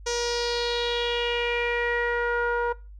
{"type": "tone with low-pass filter sweep", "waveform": "sawtooth", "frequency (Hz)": 476.9, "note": "A#4", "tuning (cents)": 39, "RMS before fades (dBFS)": -26, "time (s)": [0.06, 2.73], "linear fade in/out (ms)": 10, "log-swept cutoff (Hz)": [6100, 1200], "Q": 4.1, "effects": ["noise-tail reverb RT60 0.3 s tail -21 dB re dry", "added 50 Hz sine -41 dBFS peak until 2.99 s"]}